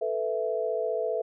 sine chord, A suspended second, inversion none, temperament just, 440 / 495 / 660 Hz, A4 / B4 / E5, 0 / +4 / +2 cents, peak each -30 / -31 / -30 dBFS, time 0.01-1.22 s, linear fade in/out 10 ms, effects none

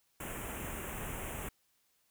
pink band-stop noise, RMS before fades -41 dBFS, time 0.2-1.49 s, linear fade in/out 5 ms, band 3000 to 6900 Hz, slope 48 dB/octave, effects white hiss -74 dBFS RMS until 2.1 s

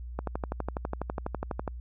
click train, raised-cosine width 1 ms, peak -17 dBFS, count 19, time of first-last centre 0.19-1.678 s, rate 12.1 Hz, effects added 60 Hz sine -37 dBFS peak until 1.8 s

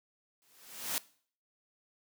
white noise with exponential growth, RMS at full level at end -31 dBFS, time 0.42-0.98 s, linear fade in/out 0 ms, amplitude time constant 120 ms, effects noise-tail reverb RT60 0.5 s tail -20 dB re dry + high-pass 150 Hz 12 dB/octave

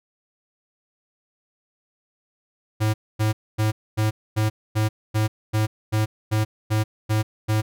square tone bursts, 108.1 Hz, A2, 30 cents flat, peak -19 dBFS, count 13, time 2.8-7.62 s, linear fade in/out 20 ms, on 140 ms, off 250 ms, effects none

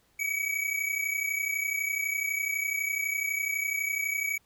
square tone pair together, 2258 / 2290 Hz, C#7 / D7, +31 / -44 cents, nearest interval unison, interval 25 cents, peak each -31 / -32 dBFS, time 0.19-4.38 s, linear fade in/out 10 ms, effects pink hiss -67 dBFS RMS until 4.45 s

